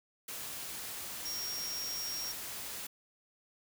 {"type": "tone in noise", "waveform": "sine", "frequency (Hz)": 5588, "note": "F8", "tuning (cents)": 0, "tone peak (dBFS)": -37, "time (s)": [1.25, 2.32], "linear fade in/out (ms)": 5, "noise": "white", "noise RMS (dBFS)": -42, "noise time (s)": [0.28, 2.87], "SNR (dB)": 2, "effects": []}